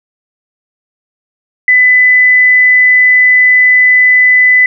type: tone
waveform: sine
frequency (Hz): 2002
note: B6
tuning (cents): +23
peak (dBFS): -3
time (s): 1.68-4.66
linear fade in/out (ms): 2
effects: none